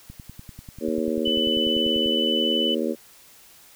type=click train; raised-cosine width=5 ms; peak=-27 dBFS; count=21; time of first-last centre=0.1-2.061 s; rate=10.2 Hz
type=harmonic tone; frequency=78.7 Hz; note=D#2; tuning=20 cents sharp; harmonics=3 / 4 / 5 / 6 / 7; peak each=-27 / -28 / -29 / -30 / -30 dBFS; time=0.8-2.96 s; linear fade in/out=50 ms
type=tone; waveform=sine; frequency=2996 Hz; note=F#7; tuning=21 cents sharp; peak=-22 dBFS; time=1.25-2.75 s; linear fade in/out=10 ms
effects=white hiss -51 dBFS RMS until 3.75 s